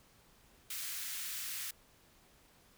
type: high-pass noise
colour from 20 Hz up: white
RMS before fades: -41 dBFS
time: 0.7-1.71 s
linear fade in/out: 5 ms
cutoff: 1400 Hz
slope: 24 dB/octave
effects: pink hiss -65 dBFS RMS until 2.77 s